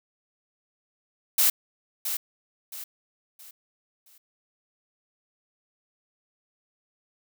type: noise with echo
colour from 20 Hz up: blue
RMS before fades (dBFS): -20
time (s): 1.38-1.5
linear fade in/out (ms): 5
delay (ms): 670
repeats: 4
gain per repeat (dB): -9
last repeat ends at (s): 4.18
effects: none